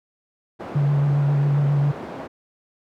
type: band-pass noise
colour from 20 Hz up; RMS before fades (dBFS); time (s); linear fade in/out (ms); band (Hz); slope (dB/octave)
white; -34; 0.59-2.28; 20; 120 to 680; 12
type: tone with vibrato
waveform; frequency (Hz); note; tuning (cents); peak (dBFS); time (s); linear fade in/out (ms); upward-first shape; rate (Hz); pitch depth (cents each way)
sine; 143.1; D3; -45; -16; 0.75-1.92; 10; sine; 7.4; 23
effects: none